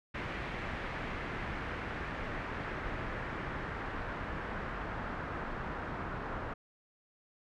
pink noise with low-pass filter sweep, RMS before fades -39 dBFS, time 0.14-6.54 s, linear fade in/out 10 ms, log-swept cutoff 2100 to 1400 Hz, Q 1.7, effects none

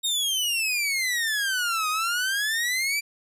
sawtooth exponential two-way sweep, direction down then up, 3759 to 1235 to 2360 Hz, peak -20 dBFS, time 0.03-3.01 s, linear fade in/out 20 ms, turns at 1.89 s, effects resampled to 32000 Hz + 10-bit

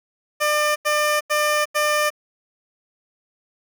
15% pulse tone bursts, 599 Hz, D5, 34 cents sharp, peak -11 dBFS, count 4, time 0.4-2.104 s, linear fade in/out 20 ms, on 360 ms, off 88 ms, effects none

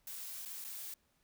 blue noise with dropouts, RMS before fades -45 dBFS, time 0.07-0.94 s, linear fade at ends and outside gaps 2 ms, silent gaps 0.451-0.457 / 0.643-0.647 s, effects pink hiss -75 dBFS RMS until 1.23 s

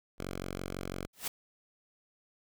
5% pulse tone, 46 Hz, F#1, 9 cents flat, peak -26 dBFS, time 0.18-1.07 s, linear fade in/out 20 ms
white noise with exponential growth, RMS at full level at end -30 dBFS, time 1.13-1.28 s, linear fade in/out 5 ms, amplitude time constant 31 ms
effects none

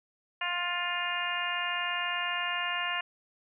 harmonic tone, 351.9 Hz, F4, 13 cents sharp, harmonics 2 / 3 / 4 / 5 / 6 / 7 / 8, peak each -39 / -36 / -39 / -35 / -40 / -38 / -35 dBFS, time 0.41-3.01 s, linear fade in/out 5 ms, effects none

